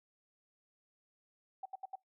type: tone bursts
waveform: sine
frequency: 766 Hz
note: G5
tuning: 40 cents flat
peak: -39 dBFS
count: 4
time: 1.63-1.956 s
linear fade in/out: 5 ms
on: 26 ms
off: 74 ms
effects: noise-tail reverb RT60 0.2 s tail -24 dB re dry

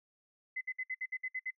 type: tone bursts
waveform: sine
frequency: 2033 Hz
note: B6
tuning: 50 cents sharp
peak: -34 dBFS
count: 9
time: 0.56-1.508 s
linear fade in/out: 10 ms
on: 52 ms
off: 60 ms
effects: noise-tail reverb RT60 0.1 s tail -24 dB re dry

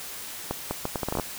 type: accelerating click train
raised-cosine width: 1 ms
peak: -13 dBFS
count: 11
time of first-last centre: 0.51-1.198 s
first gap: 200 ms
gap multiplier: 0.72
effects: white hiss -38 dBFS RMS until 1.38 s

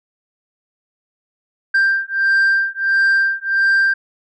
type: beating tone pair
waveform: sine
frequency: 1579 / 1580.5 Hz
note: G6 / G6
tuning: +12 / +14 cents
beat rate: 1.5 Hz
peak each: -14 dBFS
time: 1.74-3.94 s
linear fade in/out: 10 ms
effects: tanh soft clip ceiling -10 dBFS

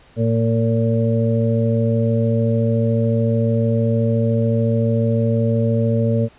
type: harmonic tone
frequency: 114.2 Hz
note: A#2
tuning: 35 cents flat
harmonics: 1 / 2 / 4 / 5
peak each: -17 / -20 / -23 / -24 dBFS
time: 0.16-6.29 s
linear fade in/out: 50 ms
effects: pink hiss -50 dBFS RMS until 6.38 s + resampled to 8000 Hz

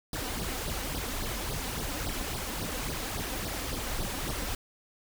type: noise with flanger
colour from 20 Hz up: pink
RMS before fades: -34 dBFS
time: 0.13-4.55 s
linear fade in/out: 2 ms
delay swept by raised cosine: 0.2 to 4 ms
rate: 3.6 Hz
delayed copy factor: +0.85
effects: none

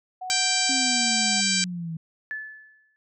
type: tone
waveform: sine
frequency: 740 Hz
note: F#5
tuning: in tune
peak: -31 dBFS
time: 0.21-1.41 s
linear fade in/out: 10 ms
type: harmonic tone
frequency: 784 Hz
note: G5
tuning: in tune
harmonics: 2 / 3 / 4 / 5 / 6 / 7 / 8 / 9 / 10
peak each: -32 / -29 / -31 / -31 / -27 / -31 / -31 / -32 / -28 dBFS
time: 0.3-1.64 s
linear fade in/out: 0 ms
type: exponential sweep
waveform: sine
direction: down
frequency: 270 to 160 Hz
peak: -29 dBFS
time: 0.69-1.97 s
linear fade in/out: 5 ms
type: tone with exponential decay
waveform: sine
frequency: 1734 Hz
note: A6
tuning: 26 cents flat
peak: -27 dBFS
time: 2.31-2.96 s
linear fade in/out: 0 ms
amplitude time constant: 140 ms
effects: none

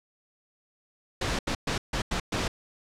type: noise bursts at uneven times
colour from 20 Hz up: pink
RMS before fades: -28 dBFS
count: 6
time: 1.21-1.39 / 1.47-1.55 / 1.67-1.78 / 1.93-2.02 / 2.11-2.2 / 2.32-2.48 s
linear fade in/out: 5 ms
effects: low-pass 6000 Hz 12 dB/octave

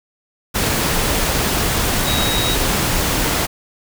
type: tone in noise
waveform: sine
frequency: 3800 Hz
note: A#7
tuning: 33 cents sharp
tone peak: -21 dBFS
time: 2.06-2.56 s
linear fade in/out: 20 ms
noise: pink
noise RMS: -18 dBFS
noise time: 0.54-3.47 s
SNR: -6 dB
effects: none

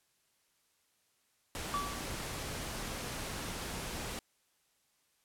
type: noise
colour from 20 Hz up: pink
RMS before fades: -40 dBFS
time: 1.55-4.19 s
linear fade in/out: 0 ms
type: tone with exponential decay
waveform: triangle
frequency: 1149 Hz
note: D6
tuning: 38 cents flat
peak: -28 dBFS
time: 1.74-2.2 s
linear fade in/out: 0 ms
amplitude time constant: 100 ms
effects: white hiss -74 dBFS RMS until 5.24 s + low-pass 12000 Hz 12 dB/octave

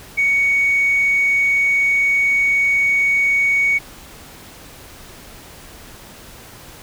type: tone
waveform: sine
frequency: 2234 Hz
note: C#7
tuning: 13 cents sharp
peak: -12 dBFS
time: 0.17-3.79 s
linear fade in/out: 20 ms
effects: tanh soft clip ceiling -9 dBFS + pink hiss -40 dBFS RMS until 6.82 s

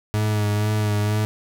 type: tone with vibrato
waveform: 40% pulse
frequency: 105.5 Hz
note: G#2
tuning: 28 cents sharp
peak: -18 dBFS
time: 0.14-1.25 s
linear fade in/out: 0 ms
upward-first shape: sine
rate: 2.1 Hz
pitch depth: 27 cents each way
effects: none

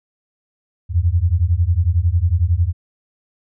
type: beating tone pair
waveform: sine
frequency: 81.2 / 92.2 Hz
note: E2 / F#2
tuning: -26 / -6 cents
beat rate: 11 Hz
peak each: -16 dBFS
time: 0.89-2.73 s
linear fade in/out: 50 ms
effects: none

